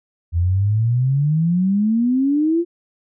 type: exponential sweep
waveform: sine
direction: up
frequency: 82.41 to 350 Hz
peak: -14 dBFS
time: 0.32-2.65 s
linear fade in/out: 50 ms
effects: none